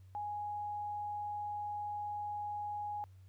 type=tone; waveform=sine; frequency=830.6 Hz; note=G#5; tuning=in tune; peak=-37 dBFS; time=0.15-3.04 s; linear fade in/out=0 ms; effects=added 94 Hz sine -54 dBFS peak until 3.28 s + pink hiss -75 dBFS RMS until 3.28 s